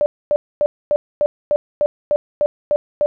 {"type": "tone bursts", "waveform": "sine", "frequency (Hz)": 590, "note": "D5", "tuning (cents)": 8, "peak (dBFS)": -12, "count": 11, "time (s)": [0.01, 3.06], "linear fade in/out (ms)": 0, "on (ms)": 50, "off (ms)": 250, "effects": []}